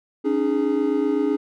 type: chord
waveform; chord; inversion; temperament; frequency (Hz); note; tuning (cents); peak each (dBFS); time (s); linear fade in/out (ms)
triangle; C# suspended second; none; equal with one note detuned; 277.2 / 305.1 / 415.3; C#4 / D#4 / G#4; 0 / -34 / 0; -21; 0.24-1.37; 20
effects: none

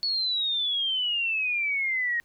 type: exponential sweep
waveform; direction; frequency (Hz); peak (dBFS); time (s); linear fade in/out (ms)
sine; down; 4435 to 1865; -24; 0.03-2.2; 0
effects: pink hiss -66 dBFS RMS until 2.24 s

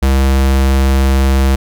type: tone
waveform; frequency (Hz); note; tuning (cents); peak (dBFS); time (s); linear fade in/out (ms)
square; 67; C2; +42; -9; 0.02-1.56; 10
effects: none

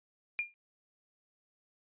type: tone with exponential decay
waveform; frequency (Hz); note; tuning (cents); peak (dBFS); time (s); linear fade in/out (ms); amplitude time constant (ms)
sine; 2403; D7; +39; -27; 0.39-0.54; 0; 31
effects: resampled to 8000 Hz

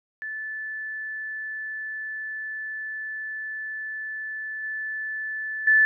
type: tone with level steps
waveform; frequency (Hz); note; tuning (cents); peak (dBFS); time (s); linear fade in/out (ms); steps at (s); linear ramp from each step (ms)
sine; 1746; A6; -14; -30 / -28 / -14; 0.22-5.85; 0; 4.63 / 5.67; 5
effects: none

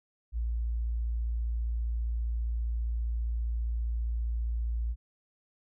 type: tone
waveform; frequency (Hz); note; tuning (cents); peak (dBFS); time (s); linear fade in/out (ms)
sine; 57.5; A#1; -23; -28; 0.32-4.96; 50
effects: none

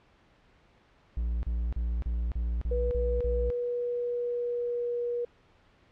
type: tone bursts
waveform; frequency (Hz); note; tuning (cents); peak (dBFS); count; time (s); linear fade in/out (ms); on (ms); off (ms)
triangle; 58.27; A#1; 0; -25; 8; 1.17-3.502; 0; 260; 36
type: tone with pitch glide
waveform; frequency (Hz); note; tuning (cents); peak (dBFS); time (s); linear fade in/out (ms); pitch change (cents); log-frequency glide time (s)
sine; 487.8 to 479.7; B4 to A#4; -21 to +50; -28; 2.71-5.25; 5; -29; 2.89-4.99
effects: pink hiss -62 dBFS RMS until 5.91 s + low-pass 3000 Hz 12 dB/octave

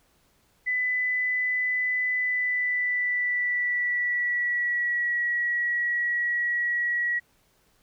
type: tone with pitch glide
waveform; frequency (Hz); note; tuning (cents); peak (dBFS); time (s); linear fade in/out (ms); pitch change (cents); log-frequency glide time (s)
sine; 2000 to 1919.6; B6 to B6; +21 to -50; -23; 0.66-7.2; 20; -71; 2.17-5.22
effects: pink hiss -65 dBFS RMS until 7.82 s

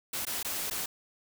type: noise with dropouts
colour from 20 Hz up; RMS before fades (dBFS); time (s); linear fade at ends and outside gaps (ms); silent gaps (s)
white; -34; 0.13-0.86; 5; 0.252-0.267 / 0.429-0.447 / 0.7-0.709
effects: none

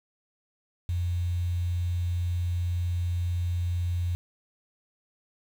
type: tone with quantisation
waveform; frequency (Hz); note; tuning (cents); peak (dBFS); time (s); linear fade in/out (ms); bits
sine; 87.8; F2; +10; -25; 0.89-4.15; 0; 8
effects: none

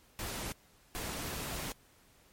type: noise bursts at uneven times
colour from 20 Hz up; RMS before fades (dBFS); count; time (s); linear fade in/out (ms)
pink; -39; 2; 0.19-0.52 / 0.95-1.72; 0
effects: pink hiss -64 dBFS RMS until 2.32 s + MP3 64 kbps

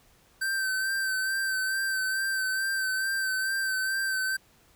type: tone with vibrato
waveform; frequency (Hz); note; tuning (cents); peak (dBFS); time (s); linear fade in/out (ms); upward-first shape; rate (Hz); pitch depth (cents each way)
square; 1552; G6; -18; -27; 0.41-4.37; 10; sine; 2.3; 28
effects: pink hiss -61 dBFS RMS until 4.75 s

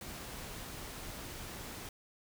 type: noise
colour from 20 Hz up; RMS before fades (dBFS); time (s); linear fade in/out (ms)
pink; -45; 0.01-1.89; 2
effects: none

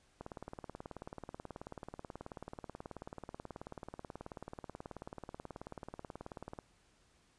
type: click train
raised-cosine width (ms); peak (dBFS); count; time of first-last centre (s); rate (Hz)
1; -30; 119; 0.21-6.588; 18.5
effects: pink hiss -70 dBFS RMS until 7.38 s + resampled to 22050 Hz

